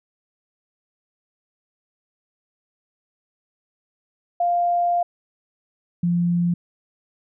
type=tone pair in turn; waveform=sine; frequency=698.5 / 173.52 Hz; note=F5 / F3; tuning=0 / -11 cents; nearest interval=2 octaves; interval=2411 cents; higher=first; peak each=-17 dBFS; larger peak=neither; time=4.4-5.03 / 6.03-6.54 s; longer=first; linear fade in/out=5 ms; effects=none